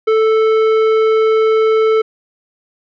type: tone with tanh clipping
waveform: sine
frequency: 440 Hz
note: A4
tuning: in tune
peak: -11 dBFS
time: 0.07-2.02 s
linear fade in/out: 10 ms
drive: 12 dB
effects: none